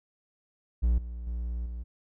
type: tone with level steps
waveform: triangle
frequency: 59 Hz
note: A#1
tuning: 22 cents sharp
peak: -19 / -33 / -28 / -32 dBFS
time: 0.82-1.84 s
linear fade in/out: 20 ms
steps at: 0.98 / 1.27 / 1.66 s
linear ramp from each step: 2 ms
effects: none